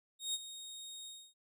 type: tone with ADSR envelope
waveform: 25% pulse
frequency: 3729 Hz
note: A#7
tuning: in tune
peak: -29 dBFS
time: 0.19-1.34 s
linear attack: 150 ms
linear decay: 36 ms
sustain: -13 dB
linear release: 270 ms
effects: none